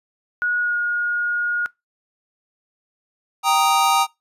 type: tone with pitch glide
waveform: sine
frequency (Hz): 1454 to 1434.8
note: F#6 to F6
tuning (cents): -31 to +46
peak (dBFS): -18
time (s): 0.42-1.66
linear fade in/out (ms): 0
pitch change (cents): -23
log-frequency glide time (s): 0.6-0.76
type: chord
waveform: square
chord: Eb major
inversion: first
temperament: equal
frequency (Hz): 784 / 932.3 / 1244.5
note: G5 / Bb5 / Eb6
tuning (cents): 0 / 0 / 0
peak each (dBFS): -20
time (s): 3.43-4.07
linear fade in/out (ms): 50
effects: noise-tail reverb RT60 0.2 s tail -23 dB re dry + resampled to 32000 Hz